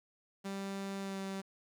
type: tone with pitch glide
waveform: sawtooth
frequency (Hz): 196 to 193.75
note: G3 to G3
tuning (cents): 0 to -20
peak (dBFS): -34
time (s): 0.44-1.42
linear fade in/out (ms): 20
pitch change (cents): -20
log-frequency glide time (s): 1-1.18
effects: low-pass 10000 Hz 12 dB/octave + 10-bit